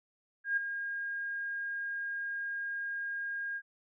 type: tone with ADSR envelope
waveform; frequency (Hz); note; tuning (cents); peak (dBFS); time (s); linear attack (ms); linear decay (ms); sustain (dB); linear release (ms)
sine; 1621; G#6; -42; -25; 0.44-3.62; 130; 9; -9; 58
effects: none